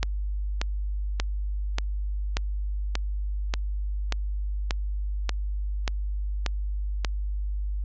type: click train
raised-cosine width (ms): 0.2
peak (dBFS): -9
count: 13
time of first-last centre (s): 0.03-7.048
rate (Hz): 1.71
effects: added 50 Hz sine -26 dBFS peak until 7.84 s + resampled to 16000 Hz